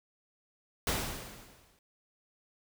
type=noise with exponential decay; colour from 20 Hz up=pink; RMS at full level=-29 dBFS; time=0.87-1.79 s; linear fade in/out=2 ms; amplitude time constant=200 ms; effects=none